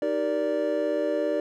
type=chord; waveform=triangle; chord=Eb major seventh; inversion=none; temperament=just; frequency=311.1 / 388.9 / 466.7 / 583.4 Hz; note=Eb4 / G4 / Bb4 / D5; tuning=0 / -14 / +2 / -12 cents; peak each=-28 / -30 / -29 / -24 dBFS; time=0.02-1.4 s; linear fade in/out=2 ms; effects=none